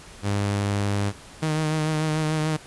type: tone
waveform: sawtooth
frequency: 101.3 Hz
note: G#2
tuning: 43 cents flat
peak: -18 dBFS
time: 0.22-1.13 s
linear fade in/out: 50 ms
type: tone with vibrato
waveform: sawtooth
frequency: 155.4 Hz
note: D#3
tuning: 2 cents flat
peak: -18 dBFS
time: 1.42-2.57 s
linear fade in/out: 10 ms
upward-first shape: triangle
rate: 6.8 Hz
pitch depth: 33 cents each way
effects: pink hiss -45 dBFS RMS until 2.66 s + resampled to 24000 Hz